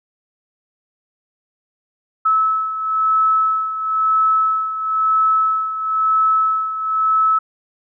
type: beating tone pair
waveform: sine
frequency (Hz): 1300 / 1301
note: E6 / E6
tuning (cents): -24 / -23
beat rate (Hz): 1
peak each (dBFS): -15 / -21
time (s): 2.25-7.39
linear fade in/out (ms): 10
effects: none